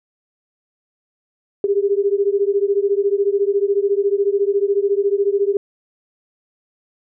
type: beating tone pair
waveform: sine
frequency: 395.3 / 409.3 Hz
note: G4 / G#4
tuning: +15 / -25 cents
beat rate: 14 Hz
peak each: -17 / -18 dBFS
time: 1.64-5.57 s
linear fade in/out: 2 ms
effects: none